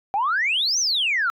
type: exponential two-way sweep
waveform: sine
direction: up then down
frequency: 761 to 6340 to 1301 Hz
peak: -18 dBFS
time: 0.14-1.3 s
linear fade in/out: 0 ms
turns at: 0.79 s
effects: tanh soft clip ceiling -14 dBFS